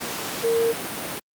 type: tone in noise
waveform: sine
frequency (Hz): 460.6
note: A#4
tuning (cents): -21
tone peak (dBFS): -18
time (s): 0.43-0.73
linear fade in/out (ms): 20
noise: pink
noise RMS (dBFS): -29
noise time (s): 0-1.2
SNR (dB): +8
effects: high-pass 200 Hz 12 dB/octave + Opus 48 kbps